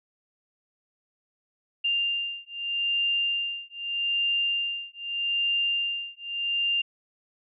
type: beating tone pair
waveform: sine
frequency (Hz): 2794 / 2794.81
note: F7 / F7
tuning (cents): 0 / +1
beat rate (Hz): 0.81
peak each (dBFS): -28 / -28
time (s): 1.84-6.82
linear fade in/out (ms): 10
effects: none